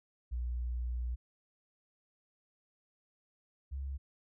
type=tone pair in turn; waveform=sine; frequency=60.5 / 68.13 Hz; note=B1 / C#2; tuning=-35 / -29 cents; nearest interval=major second; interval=206 cents; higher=second; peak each=-33 / -36 dBFS; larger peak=first; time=0.31-1.16 / 3.71-3.98 s; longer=first; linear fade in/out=20 ms; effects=none